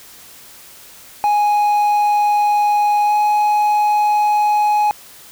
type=tone with pitch glide; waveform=triangle; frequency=830.6 to 837.8 Hz; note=G#5 to G#5; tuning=0 to +15 cents; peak=-10 dBFS; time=1.24-4.91 s; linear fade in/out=0 ms; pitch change=+15 cents; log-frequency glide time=3.05-3.13 s; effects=white hiss -41 dBFS RMS until 5.31 s